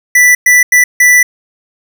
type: tone bursts at uneven times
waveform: square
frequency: 1975.5 Hz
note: B6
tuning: in tune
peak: -4 dBFS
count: 4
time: 0.15-0.35 / 0.46-0.63 / 0.72-0.84 / 1-1.23 s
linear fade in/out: 5 ms
effects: none